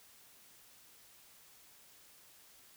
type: silence
effects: white hiss -61 dBFS RMS until 2.76 s